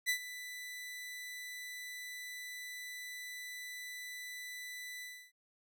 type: tone with ADSR envelope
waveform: sawtooth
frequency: 1988 Hz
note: B6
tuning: 11 cents sharp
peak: -25 dBFS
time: 0.06-5.32 s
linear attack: 33 ms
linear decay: 88 ms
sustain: -15 dB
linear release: 300 ms
effects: none